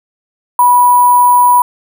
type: tone with sample-and-hold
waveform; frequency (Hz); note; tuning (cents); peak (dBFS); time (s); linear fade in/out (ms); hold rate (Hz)
sine; 981; B5; -12; -4; 0.59-1.62; 2; 11025
effects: none